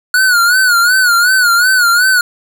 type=tone with vibrato; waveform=square; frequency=1456 Hz; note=F#6; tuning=28 cents flat; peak=-8 dBFS; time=0.14-2.21 s; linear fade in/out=2 ms; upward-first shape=sine; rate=2.7 Hz; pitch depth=95 cents each way; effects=7-bit